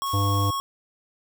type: tone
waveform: square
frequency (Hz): 1100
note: C#6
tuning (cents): -14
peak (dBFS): -26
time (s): 0.02-0.6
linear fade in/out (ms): 0
type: noise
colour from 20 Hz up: blue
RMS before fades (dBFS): -41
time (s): 0.06-0.5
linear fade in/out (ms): 2
type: harmonic tone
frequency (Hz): 100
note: G2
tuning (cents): +35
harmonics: 1 / 3 / 5 / 7 / 9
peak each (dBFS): -21 / -31 / -35 / -38 / -40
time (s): 0.13-0.51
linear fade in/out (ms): 10
effects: none